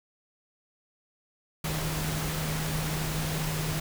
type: tone in noise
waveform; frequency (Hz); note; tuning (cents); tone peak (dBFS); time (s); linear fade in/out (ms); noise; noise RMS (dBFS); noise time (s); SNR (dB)
sine; 155.7; D#3; +2; -31; 1.64-3.8; 5; pink; -33; 1.64-3.8; -1
effects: none